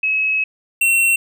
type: tone pair in turn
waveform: sine / square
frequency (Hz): 2569 / 2720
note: E7 / F7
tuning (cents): -45 / -46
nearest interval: minor second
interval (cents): 99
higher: second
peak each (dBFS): -15 / -13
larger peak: second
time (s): 0.03-0.44 / 0.81-1.16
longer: first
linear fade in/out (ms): 5
effects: none